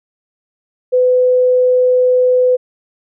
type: tone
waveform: sine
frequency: 503 Hz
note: B4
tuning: 32 cents sharp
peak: -8 dBFS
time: 0.92-2.57 s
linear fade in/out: 20 ms
effects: none